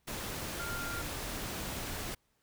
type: tone in noise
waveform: sine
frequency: 1396.9 Hz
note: F6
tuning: in tune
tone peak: -39 dBFS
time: 0.59-1.02 s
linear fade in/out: 10 ms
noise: pink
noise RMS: -39 dBFS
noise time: 0.07-2.15 s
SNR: -3 dB
effects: pink hiss -75 dBFS RMS until 2.42 s